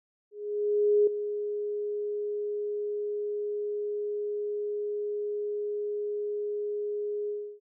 sine tone with ADSR envelope, 415.3 Hz, G#4, in tune, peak -18 dBFS, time 0.31-7.6 s, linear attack 760 ms, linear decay 5 ms, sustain -11 dB, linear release 310 ms, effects none

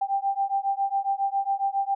sine beating tone pair, 785 / 792.3 Hz, G5 / G5, +2 / +18 cents, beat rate 7.3 Hz, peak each -26 dBFS, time 0.01-1.95 s, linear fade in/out 10 ms, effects none

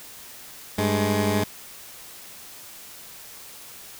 15% pulse tone pair together, 99.6 / 211 Hz, G2 / G#3, +28 / +28 cents, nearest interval octave + minor second, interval 1300 cents, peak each -17 dBFS, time 0.78-1.44 s, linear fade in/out 5 ms, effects white hiss -43 dBFS RMS until 3.99 s

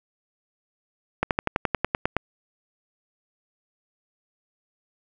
slowing click train, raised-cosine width 0.5 ms, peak -6 dBFS, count 11, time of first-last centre 1.23-2.166 s, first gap 78 ms, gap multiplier 1.04, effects none

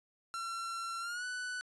45% pulse tone with pitch glide, 1358 to 1489.5 Hz, F6 to F#6, -49 to +11 cents, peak -37 dBFS, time 0.34-1.61 s, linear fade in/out 0 ms, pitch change +160 cents, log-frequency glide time 1-1.25 s, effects resampled to 24000 Hz + 13-bit

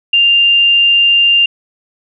sine tone, 2794 Hz, F7, in tune, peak -6 dBFS, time 0.13-1.46 s, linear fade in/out 5 ms, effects none

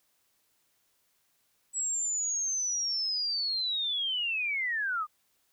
sine linear sweep, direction down, 7820 to 1181 Hz, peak -28 dBFS, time 1.73-5.07 s, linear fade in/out 50 ms, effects white hiss -72 dBFS RMS until 5.52 s

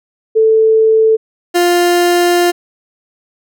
sine / 30% pulse tone pair in turn, 441.6 / 350.5 Hz, A4 / F4, +6 / +6 cents, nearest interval major third, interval 400 cents, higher first, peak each -6 dBFS, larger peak neither, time 0.35-1.17 / 1.54-2.52 s, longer second, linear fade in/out 20 ms, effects none

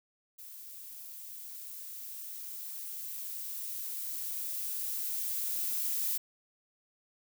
violet noise with level ramp, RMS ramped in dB -48 to -32 dBFS, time 0.38-6.18 s, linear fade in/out 10 ms, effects none

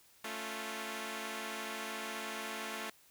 5% pulse chord, A augmented, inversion none, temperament equal, 220 / 277.2 / 349.2 Hz, A3 / C#4 / E#4, 0 / 0 / 0 cents, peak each -30 / -36 / -33 dBFS, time 0.24-2.9 s, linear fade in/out 5 ms, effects white hiss -64 dBFS RMS until 3.1 s

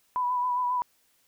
sine tone with vibrato, 990 Hz, B5, 4 cents sharp, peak -24 dBFS, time 0.16-0.82 s, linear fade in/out 0 ms, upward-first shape sine, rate 7.4 Hz, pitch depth 28 cents each way, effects white hiss -67 dBFS RMS until 1.27 s

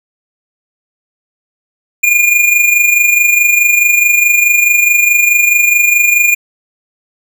square tone with amplitude modulation, 2421 Hz, D#7, 48 cents flat, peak -5 dBFS, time 2.03-6.35 s, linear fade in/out 10 ms, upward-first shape sine, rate 24.7 Hz, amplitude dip 55%, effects none

